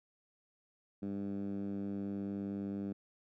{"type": "tone with band-pass filter", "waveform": "10% pulse", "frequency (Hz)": 99.5, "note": "G2", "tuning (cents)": 26, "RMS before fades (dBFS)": -39, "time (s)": [1.02, 2.93], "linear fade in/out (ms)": 10, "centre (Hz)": 230, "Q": 2.9, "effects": []}